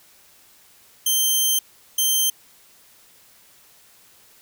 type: tone bursts at uneven times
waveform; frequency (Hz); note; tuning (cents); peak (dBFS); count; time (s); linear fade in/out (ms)
10% pulse; 3136; G7; 0; -9; 2; 1.06-1.59 / 1.98-2.3; 5
effects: white hiss -53 dBFS RMS until 4.41 s